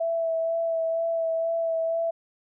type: tone with vibrato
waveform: sine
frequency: 659.3 Hz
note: E5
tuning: in tune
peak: -23 dBFS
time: 0-2.11 s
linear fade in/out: 10 ms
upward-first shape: sine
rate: 2.1 Hz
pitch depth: 17 cents each way
effects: none